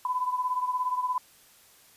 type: beating tone pair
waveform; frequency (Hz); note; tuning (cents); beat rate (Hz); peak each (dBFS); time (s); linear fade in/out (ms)
sine; 1000 / 1017; B5 / C6; +21 / -50; 17; -27 / -32; 0.05-1.18; 2
effects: white hiss -57 dBFS RMS until 1.96 s + resampled to 32000 Hz